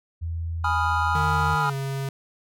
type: tone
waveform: sine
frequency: 83 Hz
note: E2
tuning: 12 cents sharp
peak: -26 dBFS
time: 0.21-1.56 s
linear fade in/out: 20 ms
type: chord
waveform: triangle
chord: F half-diminished seventh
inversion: first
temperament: equal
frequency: 830.6 / 987.8 / 1244.5 / 1396.9 Hz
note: Ab5 / Cb6 / Eb6 / F6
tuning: 0 / 0 / 0 / 0 cents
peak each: -25 dBFS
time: 0.64-1.7 s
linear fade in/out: 5 ms
type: tone with pitch glide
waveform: square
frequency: 152.2 to 136.38 Hz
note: D#3 to C#3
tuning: -38 to -28 cents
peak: -27 dBFS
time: 1.15-2.09 s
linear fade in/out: 2 ms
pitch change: -190 cents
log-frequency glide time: 1.6-1.74 s
effects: none